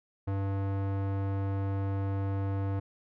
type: tone with low-pass filter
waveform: square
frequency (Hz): 98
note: G2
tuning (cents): 0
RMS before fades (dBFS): -31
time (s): 0.27-2.8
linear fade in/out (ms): 10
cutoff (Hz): 1200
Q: 0.69
effects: none